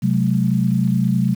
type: chord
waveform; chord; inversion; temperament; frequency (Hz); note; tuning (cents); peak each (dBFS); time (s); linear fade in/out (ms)
sine; F# diminished; second; equal with one note detuned; 130.81 / 185 / 214.7; C3 / F#3 / A3; 0 / 0 / -42; -19 / -18 / -20; 0.02-1.35; 20
effects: 7-bit